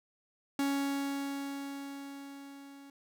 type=tone with level ramp; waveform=45% pulse; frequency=278.4 Hz; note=C#4; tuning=8 cents sharp; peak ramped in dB=-28 to -50 dBFS; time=0.59-2.9 s; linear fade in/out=2 ms; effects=none